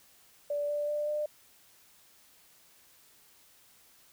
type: tone with pitch steps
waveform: sine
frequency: 582 / 587.7 / 593.5 / 599.4 Hz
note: D5 / D5 / D5 / D5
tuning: -16 / +1 / +18 / +35 cents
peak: -29 dBFS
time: 0.5-1.26 s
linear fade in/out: 5 ms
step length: 190 ms
effects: white hiss -61 dBFS RMS until 4.12 s